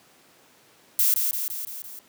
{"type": "noise with echo", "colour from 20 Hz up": "violet", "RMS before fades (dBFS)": -20, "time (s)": [0.99, 1.14], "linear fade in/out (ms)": 0, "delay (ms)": 170, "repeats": 5, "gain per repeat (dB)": -4, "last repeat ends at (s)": 1.99, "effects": ["pink hiss -56 dBFS RMS until 2.08 s", "high-pass 200 Hz 12 dB/octave"]}